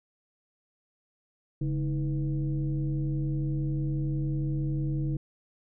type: tone with frequency modulation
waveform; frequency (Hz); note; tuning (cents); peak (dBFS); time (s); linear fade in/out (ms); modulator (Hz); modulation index
sine; 141.5; C#3; +36; -26; 1.61-5.17; 5; 177; 0.8
effects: none